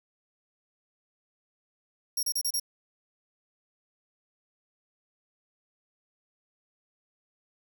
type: tone bursts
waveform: 20% pulse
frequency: 5588 Hz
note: F8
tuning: in tune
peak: -21 dBFS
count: 5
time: 2.17-2.598 s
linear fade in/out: 5 ms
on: 60 ms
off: 32 ms
effects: none